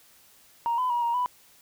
sine tone with pitch steps, 936 / 1008 / 957 / 939 / 990 Hz, A#5 / B5 / A#5 / A#5 / B5, +7 / +35 / +45 / +12 / +4 cents, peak -22 dBFS, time 0.66-1.26 s, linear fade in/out 0 ms, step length 120 ms, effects tanh soft clip ceiling -19 dBFS + white hiss -57 dBFS RMS until 1.61 s

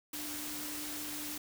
sine tone in noise, 298.4 Hz, D4, 28 cents sharp, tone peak -45 dBFS, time 0.13-1.38 s, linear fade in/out 5 ms, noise white, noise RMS -41 dBFS, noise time 0.13-1.38 s, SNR -7 dB, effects none

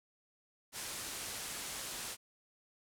white low-pass noise, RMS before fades -43 dBFS, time 0.72-2.17 s, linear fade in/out 50 ms, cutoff 11000 Hz, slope 24 dB/octave, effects none

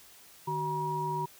sine tone cluster, 152.5 / 377.1 / 955 Hz, D#3 / F#4 / A#5, -34 / +33 / +42 cents, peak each -36 / -38 / -31 dBFS, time 0.47-1.26 s, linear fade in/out 10 ms, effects white hiss -55 dBFS RMS until 1.39 s

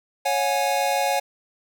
square chord, C# suspended fourth, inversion none, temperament equal with one note detuned, 554.4 / 723.5 / 830.6 Hz, C#5 / F#5 / G#5, 0 / -39 / 0 cents, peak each -26 / -25 / -25 dBFS, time 0.25-1.2 s, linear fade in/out 10 ms, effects none

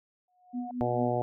sine tone with exponential growth, 726 Hz, F#5, 33 cents flat, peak -34 dBFS, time 0.28-0.71 s, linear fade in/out 2 ms, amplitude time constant 93 ms
sine tone with tremolo, 246.9 Hz, B3, in tune, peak -29 dBFS, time 0.53-1.16 s, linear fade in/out 20 ms, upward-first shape triangle, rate 4.6 Hz, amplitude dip 95%
harmonic tone, 121.7 Hz, B2, 25 cents flat, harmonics 1 / 2 / 3 / 4 / 5 / 6 / 7, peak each -33 / -38 / -34 / -34 / -32 / -32 / -38 dBFS, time 0.81-1.22 s, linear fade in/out 0 ms
effects none

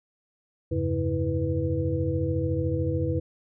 sine tone cluster, 85.1 / 98.9 / 138.2 / 325 / 493.4 Hz, F2 / G2 / C#3 / E4 / B4, -44 / +16 / -5 / -24 / -2 cents, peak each -30 dBFS, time 0.71-3.2 s, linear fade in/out 10 ms, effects none

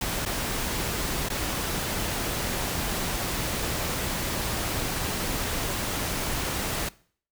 pink noise with dropouts, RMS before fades -29 dBFS, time 0.01-6.89 s, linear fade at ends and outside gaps 5 ms, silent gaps 0.253-0.259 / 1.288-1.3 s, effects noise-tail reverb RT60 0.5 s tail -21 dB re dry

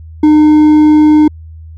triangle tone with hard clipping, 304 Hz, D#4, 40 cents flat, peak -4 dBFS, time 0.23-1.28 s, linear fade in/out 5 ms, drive 7 dB, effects added 80 Hz sine -28 dBFS peak until 1.77 s

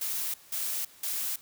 blue noise bursts, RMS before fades -32 dBFS, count 3, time 0.01-1.36 s, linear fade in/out 5 ms, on 330 ms, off 180 ms, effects white hiss -55 dBFS RMS until 1.41 s

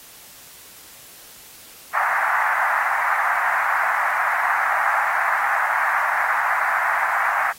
white band-pass noise, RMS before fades -21 dBFS, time 1.93-7.53 s, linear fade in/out 20 ms, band 730 to 1900 Hz, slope 48 dB/octave, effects white hiss -44 dBFS RMS until 7.58 s + AAC 48 kbps

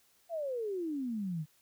sine exponential sweep, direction down, 698.5 to 146.83 Hz, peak -33 dBFS, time 0.29-1.46 s, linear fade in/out 50 ms, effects white hiss -68 dBFS RMS until 1.61 s

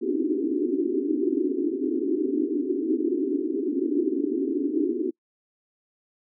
pink band-pass noise, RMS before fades -25 dBFS, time 0.01-5.11 s, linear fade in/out 20 ms, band 260 to 400 Hz, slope 96 dB/octave, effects noise-tail reverb RT60 0.1 s tail -26 dB re dry

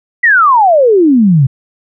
sine exponential sweep, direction down, 2000 to 125.8 Hz, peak -4 dBFS, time 0.23-1.47 s, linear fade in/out 10 ms, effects none

